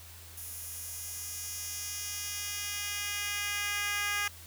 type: tone with high-pass filter sweep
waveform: 10% pulse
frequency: 410 Hz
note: G#4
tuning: 22 cents flat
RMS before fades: -36 dBFS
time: 0.37-4.28 s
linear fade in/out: 5 ms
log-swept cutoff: 11000 to 1600 Hz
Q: 0.94
effects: added 84 Hz sine -51 dBFS peak until 4.46 s + white hiss -51 dBFS RMS until 4.46 s